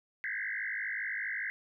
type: tone with frequency modulation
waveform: sine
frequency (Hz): 1832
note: A#6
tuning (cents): -31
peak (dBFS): -33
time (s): 0.24-1.5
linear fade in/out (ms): 0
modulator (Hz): 52.4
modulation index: 5.1
effects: none